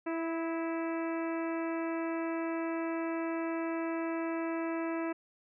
harmonic tone with a mistuned harmonic, 329.6 Hz, E4, in tune, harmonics 1 / 2 / 3 / 4 / 5 / 6 / 7 / 8, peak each -33 / -39 / -43 / -45 / -47 / -49 / -50 / -51 dBFS, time 0.06-5.13 s, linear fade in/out 10 ms, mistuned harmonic 4, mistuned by -24 cents, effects none

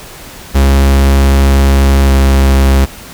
45% pulse tone with pitch glide, 68.3 to 67.48 Hz, C#2 to C#2, -25 to -46 cents, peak -5 dBFS, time 0.54-2.86 s, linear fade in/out 20 ms, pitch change -21 cents, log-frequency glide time 2.06-2.12 s, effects pink hiss -31 dBFS RMS until 3.13 s

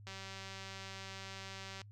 click train, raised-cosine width 0.2 ms, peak -30 dBFS, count 338, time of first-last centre 0.07-1.816 s, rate 193 Hz, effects noise-tail reverb RT60 0.1 s tail -25 dB re dry + added 103 Hz sine -52 dBFS peak until 1.91 s

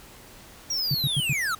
square linear sweep, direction down, 5720 to 1228 Hz, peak -25 dBFS, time 0.7-1.55 s, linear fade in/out 5 ms
sine tone bursts, 140.2 Hz, C#3, 20 cents sharp, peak -22 dBFS, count 4, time 0.91-1.329 s, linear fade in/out 2 ms, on 35 ms, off 93 ms
effects pink hiss -48 dBFS RMS until 1.59 s

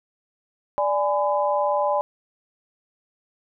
sine chord, G# diminished, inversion second, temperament equal with one note detuned, 587.3 / 830.6 / 1007.4 Hz, D5 / G#5 / B5, 0 / 0 / +34 cents, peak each -22 / -24 / -25 dBFS, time 0.78-2.01 s, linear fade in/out 0 ms, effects none

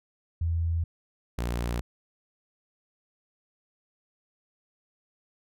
sine / sawtooth tone pair in turn, 83.3 / 59.29 Hz, E2 / A#1, +19 / +30 cents, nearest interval tritone, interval 589 cents, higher first, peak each -24 dBFS, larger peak neither, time 0.41-0.84 / 1.38-1.81 s, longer neither, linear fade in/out 5 ms, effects none

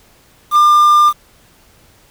triangle tone with quantisation, 1198 Hz, D6, 34 cents sharp, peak -4 dBFS, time 0.51-1.13 s, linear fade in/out 50 ms, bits 5, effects pink hiss -49 dBFS RMS until 2.1 s

